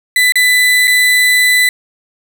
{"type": "tone with dropouts", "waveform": "35% pulse", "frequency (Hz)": 1995, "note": "B6", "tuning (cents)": 17, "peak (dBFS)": -6, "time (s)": [0.16, 1.69], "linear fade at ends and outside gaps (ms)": 2, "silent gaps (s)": [[0.322, 0.356], [0.873, 0.877]], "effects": []}